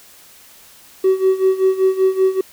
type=tone with tremolo; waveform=triangle; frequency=379.2 Hz; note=F#4; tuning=43 cents sharp; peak=-6 dBFS; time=1.04-2.41 s; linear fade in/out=5 ms; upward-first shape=sine; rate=5.2 Hz; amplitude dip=85%; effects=tanh soft clip ceiling -6 dBFS + white hiss -45 dBFS RMS until 2.52 s